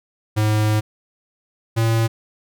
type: tone pair in turn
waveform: square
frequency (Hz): 107.2 / 113.57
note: A2 / A#2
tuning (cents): -45 / -45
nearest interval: minor second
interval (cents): 100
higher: second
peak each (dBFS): -16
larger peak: neither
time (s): 0.36-0.81 / 1.76-2.08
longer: first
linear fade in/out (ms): 20
effects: none